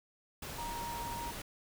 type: tone in noise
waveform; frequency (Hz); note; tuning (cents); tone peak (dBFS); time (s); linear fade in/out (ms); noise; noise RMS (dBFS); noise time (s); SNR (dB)
sine; 940; A#5; +14; -39; 0.58-1.31; 5; pink; -43; 0.42-1.42; +1
effects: none